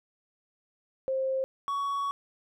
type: tone pair in turn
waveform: sine / triangle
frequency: 529 / 1120.9 Hz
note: C5 / C#6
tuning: +19 / +19 cents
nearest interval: octave + minor second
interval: 1300 cents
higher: second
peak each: -26 dBFS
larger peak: neither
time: 1.08-1.44 / 1.68-2.11 s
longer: second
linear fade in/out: 0 ms
effects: none